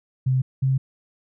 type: tone pair in turn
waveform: sine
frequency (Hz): 130 / 133.04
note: C3 / C3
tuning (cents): -11 / +29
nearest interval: unison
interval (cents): 40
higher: second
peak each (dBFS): -17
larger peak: neither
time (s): 0.26-0.42 / 0.62-0.78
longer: neither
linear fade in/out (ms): 10
effects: none